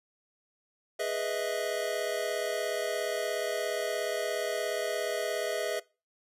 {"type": "chord", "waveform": "square", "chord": "E major seventh", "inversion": "first", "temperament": "equal", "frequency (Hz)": [415.3, 493.9, 622.3, 659.3], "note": ["G#4", "B4", "D#5", "E5"], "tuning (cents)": [0, 0, 0, 0], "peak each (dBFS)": [-37, -37, -35, -35], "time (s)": [0.99, 5.8], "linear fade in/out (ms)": 10, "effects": ["noise-tail reverb RT60 0.3 s tail -22 dB re dry", "resampled to 32000 Hz"]}